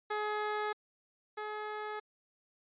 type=tone pair in turn; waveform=15% pulse; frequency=422.3 / 424.3 Hz; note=G#4 / G#4; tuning=+29 / +37 cents; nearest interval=unison; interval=8 cents; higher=second; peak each=-26 / -31 dBFS; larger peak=first; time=0.1-0.73 / 1.37-2 s; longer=neither; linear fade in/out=10 ms; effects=resampled to 8000 Hz